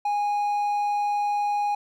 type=tone; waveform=triangle; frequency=824 Hz; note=G#5; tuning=14 cents flat; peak=-20 dBFS; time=0.05-1.75 s; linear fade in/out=5 ms; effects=none